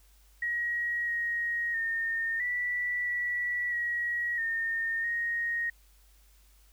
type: tone with pitch steps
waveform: sine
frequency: 1900 / 1882 / 1829 / 1960 / 1948 / 1908 / 1828 / 1869 Hz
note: A#6 / A#6 / A#6 / B6 / B6 / A#6 / A#6 / A#6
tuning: +33 / +16 / -33 / -14 / -24 / +40 / -34 / +4 cents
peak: -28 dBFS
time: 0.42-5.7 s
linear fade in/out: 5 ms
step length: 660 ms
effects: added 50 Hz sine -58 dBFS peak until 6.72 s + white hiss -65 dBFS RMS until 6.72 s